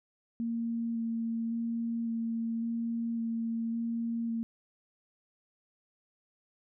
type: tone with vibrato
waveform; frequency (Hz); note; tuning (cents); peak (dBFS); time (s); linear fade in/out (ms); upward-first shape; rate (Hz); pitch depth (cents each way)
sine; 230; A#3; -23; -30; 0.4-4.43; 0; square; 0.9; 10
effects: none